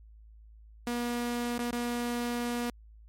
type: tone with dropouts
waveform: sawtooth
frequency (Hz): 240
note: B3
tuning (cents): -49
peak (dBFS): -26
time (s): 0.87-2.7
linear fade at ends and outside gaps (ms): 2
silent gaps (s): 1.581-1.59 / 1.71-1.727
effects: added 54 Hz sine -50 dBFS peak until 3.08 s + MP3 64 kbps